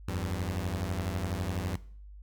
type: beating tone pair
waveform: sawtooth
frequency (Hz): 84.5 / 96.5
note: E2 / G2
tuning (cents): +43 / -27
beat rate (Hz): 12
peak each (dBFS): -30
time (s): 0.08-1.76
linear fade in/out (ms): 5
effects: noise-tail reverb RT60 0.5 s tail -18 dB re dry + added 50 Hz sine -45 dBFS peak until 2.22 s